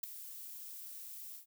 violet noise with ADSR envelope, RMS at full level -34 dBFS, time 0.03-1.46 s, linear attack 8 ms, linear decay 5 ms, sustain -14 dB, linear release 110 ms, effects none

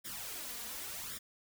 white noise with flanger, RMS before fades -43 dBFS, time 0.04-1.19 s, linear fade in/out 20 ms, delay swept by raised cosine 0.56 to 4.26 ms, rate 0.9 Hz, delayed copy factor +0.7, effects none

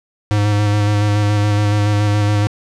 square tone with vibrato, 103.83 Hz, G#2, in tune, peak -13 dBFS, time 0.31-2.47 s, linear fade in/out 0 ms, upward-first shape square, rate 7.1 Hz, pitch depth 17 cents each way, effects low-pass 7000 Hz 12 dB/octave

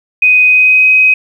sine tone with pitch glide, 2501 to 2523 Hz, D#7 to D#7, +8 to +23 cents, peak -4 dBFS, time 0.22-1.14 s, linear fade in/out 5 ms, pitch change +15 cents, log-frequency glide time 0.45-0.85 s, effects 7-bit

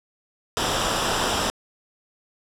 pink noise with comb filter, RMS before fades -23 dBFS, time 0.57-1.5 s, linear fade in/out 0 ms, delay 0.46 ms, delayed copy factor -0.6, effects low-pass 8000 Hz 12 dB/octave

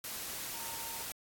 sine tone in noise, 917 Hz, A#5, 29 cents flat, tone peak -49 dBFS, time 0.54-1.03 s, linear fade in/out 2 ms, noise white, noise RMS -41 dBFS, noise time 0.04-1.12 s, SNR -11 dB, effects AAC 64 kbps

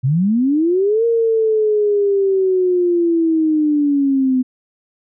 sine linear two-way sweep, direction up then down, 121.3 to 466.2 to 252.8 Hz, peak -12 dBFS, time 0.03-4.43 s, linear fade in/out 20 ms, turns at 1.05 s, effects none

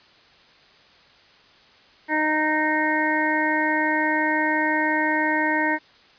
harmonic tone, 308.6 Hz, D#4, 14 cents flat, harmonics 1 / 2 / 3 / 5 / 6 / 7, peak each -25 / -29 / -25 / -29 / -24 / -30 dBFS, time 2.08-5.79 s, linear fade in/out 50 ms, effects white hiss -53 dBFS RMS until 6.18 s + resampled to 11025 Hz

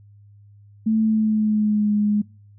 sine tone with pitch glide, 220 to 208.3 Hz, A3 to G#3, 0 to +5 cents, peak -16 dBFS, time 0.86-2.22 s, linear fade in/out 10 ms, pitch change -95 cents, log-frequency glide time 1.01-1.92 s, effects noise-tail reverb RT60 0.5 s tail -26 dB re dry + added 102 Hz sine -46 dBFS peak until 2.58 s

